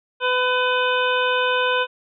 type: harmonic tone with a mistuned harmonic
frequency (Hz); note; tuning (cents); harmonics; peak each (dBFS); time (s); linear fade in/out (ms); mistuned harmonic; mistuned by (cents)
502; B4; +28; 1 / 2 / 3 / 5 / 6 / 7; -22 / -23 / -23 / -27 / -28 / -31; 0.2-1.87; 50; 7; +38
effects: none